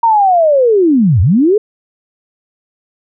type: linear two-way sweep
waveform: sine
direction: down then up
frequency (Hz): 940 to 79.5 to 442.4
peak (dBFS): -6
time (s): 0.03-1.58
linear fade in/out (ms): 5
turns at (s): 1.21
effects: none